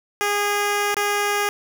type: tone with dropouts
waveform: 10% pulse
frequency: 410.1 Hz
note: G#4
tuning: 22 cents flat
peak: -11 dBFS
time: 0.21-1.49 s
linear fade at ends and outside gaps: 0 ms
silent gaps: 0.944-0.968 s
effects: none